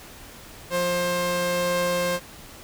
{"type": "tone pair together", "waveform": "sawtooth", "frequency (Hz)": [176.36, 530], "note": ["F3", "C5"], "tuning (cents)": [17, 22], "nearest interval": "octave + perfect fifth", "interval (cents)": 1905, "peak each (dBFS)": [-26, -19], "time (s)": [0.7, 2.2], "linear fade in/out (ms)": 50, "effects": ["pink hiss -44 dBFS RMS until 2.63 s"]}